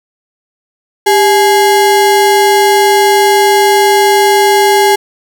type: ring-modulated tone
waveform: square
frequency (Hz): 622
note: D#5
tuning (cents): -1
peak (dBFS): -3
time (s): 1.06-4.96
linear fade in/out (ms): 10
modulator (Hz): 225
effects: none